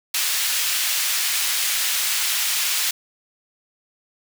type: high-pass noise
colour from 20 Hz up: pink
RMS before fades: -22 dBFS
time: 0.14-2.91 s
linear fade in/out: 5 ms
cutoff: 2400 Hz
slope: 12 dB/octave
effects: none